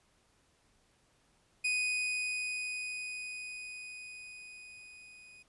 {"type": "tone with level ramp", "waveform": "40% pulse", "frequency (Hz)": 2489, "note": "D#7", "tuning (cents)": 0, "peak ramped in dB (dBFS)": [-28, -53], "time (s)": [1.64, 5.43], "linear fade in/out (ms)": 10, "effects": ["pink hiss -70 dBFS RMS until 5.48 s", "resampled to 24000 Hz"]}